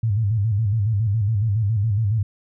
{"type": "tone with vibrato", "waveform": "sine", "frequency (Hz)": 106.3, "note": "G#2", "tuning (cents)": 41, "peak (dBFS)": -17, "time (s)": [0.03, 2.23], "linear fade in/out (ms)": 5, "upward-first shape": "square", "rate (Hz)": 7.2, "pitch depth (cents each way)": 110, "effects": []}